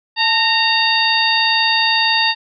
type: harmonic tone with a mistuned harmonic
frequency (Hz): 922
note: A#5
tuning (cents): -19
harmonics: 1 / 2 / 3 / 4 / 5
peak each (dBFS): -19 / -19 / -19 / -19 / -19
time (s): 0.16-2.35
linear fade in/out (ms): 50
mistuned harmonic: 1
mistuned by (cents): -67
effects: none